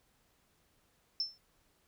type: tone with exponential decay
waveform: sine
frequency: 5320 Hz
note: E8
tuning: 15 cents sharp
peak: -27 dBFS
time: 1.2-1.38 s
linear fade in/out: 1 ms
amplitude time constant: 39 ms
effects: tanh soft clip ceiling -24 dBFS + pink hiss -72 dBFS RMS until 1.87 s